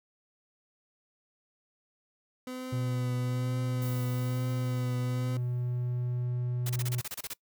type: tone with vibrato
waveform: 30% pulse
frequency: 253.3 Hz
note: B3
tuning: 44 cents sharp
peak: -34 dBFS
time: 2.47-5.37 s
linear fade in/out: 2 ms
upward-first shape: triangle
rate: 1.1 Hz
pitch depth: 26 cents each way
type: tone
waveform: triangle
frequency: 123.1 Hz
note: B2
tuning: 5 cents flat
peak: -27 dBFS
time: 2.72-7.01 s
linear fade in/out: 10 ms
type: noise with exponential decay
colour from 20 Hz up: violet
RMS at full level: -43 dBFS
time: 3.82-6.26 s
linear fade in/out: 2 ms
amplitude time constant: 530 ms
type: noise bursts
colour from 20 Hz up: white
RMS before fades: -37 dBFS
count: 11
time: 6.66-7.336 s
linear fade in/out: 5 ms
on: 36 ms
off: 28 ms
effects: noise-tail reverb RT60 0.1 s tail -22 dB re dry